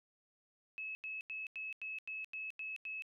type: tone bursts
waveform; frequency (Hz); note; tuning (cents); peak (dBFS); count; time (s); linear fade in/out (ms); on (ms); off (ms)
sine; 2587; E7; -33; -40; 9; 0.78-3.022; 0; 170; 89
effects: none